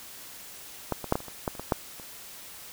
clicks, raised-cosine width 1 ms, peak -12 / -20 / -7 / -13 / -28 / -27 / -13 / -30 / -21 / -8 / -29 dBFS, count 11, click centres 0.923 / 1.043 / 1.124 / 1.155 / 1.204 / 1.283 / 1.478 / 1.552 / 1.596 / 1.722 / 1.998 s, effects white hiss -45 dBFS RMS until 2.72 s

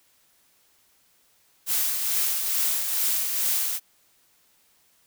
blue noise with tremolo, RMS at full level -23 dBFS, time 1.66-3.8 s, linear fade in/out 50 ms, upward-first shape triangle, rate 2.3 Hz, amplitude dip 45%, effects white hiss -63 dBFS RMS until 5.06 s

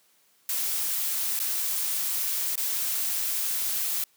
blue noise with dropouts, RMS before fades -28 dBFS, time 0.49-4.04 s, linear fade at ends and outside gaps 2 ms, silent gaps 1.392-1.399 / 2.556-2.577 s, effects white hiss -64 dBFS RMS until 4.16 s + high-pass 150 Hz 12 dB/octave

